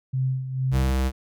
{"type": "tone with tremolo", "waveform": "sine", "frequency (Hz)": 130.81, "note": "C3", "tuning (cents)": 0, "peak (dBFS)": -20, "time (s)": [0.13, 0.92], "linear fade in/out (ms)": 10, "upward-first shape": "sine", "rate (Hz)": 2.2, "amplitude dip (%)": 65}
{"type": "tone", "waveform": "square", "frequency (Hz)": 65.41, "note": "C2", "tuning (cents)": 0, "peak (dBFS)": -21, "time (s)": [0.71, 1.12], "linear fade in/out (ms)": 50}
{"effects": []}